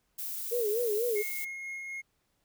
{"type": "noise", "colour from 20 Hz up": "violet", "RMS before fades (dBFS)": -37, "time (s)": [0.18, 1.45], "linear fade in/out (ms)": 10}
{"type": "tone with vibrato", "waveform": "sine", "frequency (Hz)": 448.6, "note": "A4", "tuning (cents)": 34, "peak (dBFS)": -27, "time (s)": [0.51, 1.23], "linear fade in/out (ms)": 20, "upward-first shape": "sine", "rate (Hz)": 4.1, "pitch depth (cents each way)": 150}
{"type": "tone with tremolo", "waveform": "triangle", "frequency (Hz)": 2153, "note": "C7", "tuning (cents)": 49, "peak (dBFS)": -34, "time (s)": [1.15, 2.02], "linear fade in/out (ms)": 20, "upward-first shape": "sine", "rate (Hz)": 4, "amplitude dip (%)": 25}
{"effects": ["pink hiss -75 dBFS RMS until 2.44 s"]}